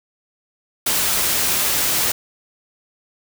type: noise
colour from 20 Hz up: white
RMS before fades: -19 dBFS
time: 0.86-2.12 s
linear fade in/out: 5 ms
effects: none